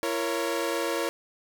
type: chord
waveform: sawtooth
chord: A# diminished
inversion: second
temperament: equal with one note detuned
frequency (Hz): 337.5 / 466.2 / 554.4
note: E4 / A#4 / C#5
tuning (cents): +41 / 0 / 0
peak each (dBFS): -27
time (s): 0.03-1.09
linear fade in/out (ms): 0
effects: none